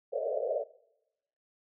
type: band-pass noise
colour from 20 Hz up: white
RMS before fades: -32 dBFS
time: 0.12-0.64 s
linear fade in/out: 20 ms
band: 440 to 650 Hz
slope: 96 dB/octave
effects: noise-tail reverb RT60 0.9 s tail -21 dB re dry